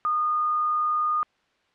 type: tone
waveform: sine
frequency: 1225 Hz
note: D#6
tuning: 27 cents flat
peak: -21 dBFS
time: 0.05-1.23 s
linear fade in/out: 0 ms
effects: white hiss -66 dBFS RMS until 1.74 s + low-pass 3000 Hz 12 dB/octave